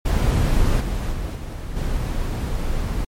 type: noise with level steps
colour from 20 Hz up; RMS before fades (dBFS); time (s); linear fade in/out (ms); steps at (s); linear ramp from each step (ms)
brown; -17 / -23 / -26 / -29 / -23; 0.05-3.05; 10; 0.8 / 1.12 / 1.35 / 1.76; 10
effects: MP3 64 kbps